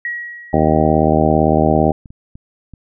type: tone with exponential decay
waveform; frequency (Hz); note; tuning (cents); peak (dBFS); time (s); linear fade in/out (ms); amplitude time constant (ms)
sine; 1909; A#6; +41; -18; 0.05-1.07; 2; 220
type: harmonic tone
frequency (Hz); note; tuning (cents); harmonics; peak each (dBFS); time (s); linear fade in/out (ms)
77.78; D#2; 0; 1 / 2 / 3 / 4 / 5 / 6 / 7 / 8 / 9 / 10; -21 / -18 / -18 / -19 / -20 / -22 / -23 / -18 / -24 / -19; 0.53-1.92; 5
type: clicks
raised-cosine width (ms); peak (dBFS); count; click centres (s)
5; -24; 7; 1.373 / 1.737 / 1.785 / 2.058 / 2.105 / 2.355 / 2.737
effects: none